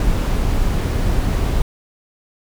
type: noise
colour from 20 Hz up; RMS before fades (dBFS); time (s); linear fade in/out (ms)
brown; -17; 0-1.62; 2
effects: none